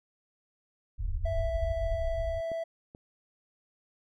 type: low-pass noise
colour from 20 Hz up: pink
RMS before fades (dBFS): -32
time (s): 0.98-2.41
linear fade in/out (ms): 20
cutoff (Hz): 100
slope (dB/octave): 96
type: tone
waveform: triangle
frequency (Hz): 660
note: E5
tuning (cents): +2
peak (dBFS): -29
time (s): 1.25-2.64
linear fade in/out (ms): 10
type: clicks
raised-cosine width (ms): 2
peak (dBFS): -29 / -34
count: 2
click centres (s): 2.517 / 2.949
effects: none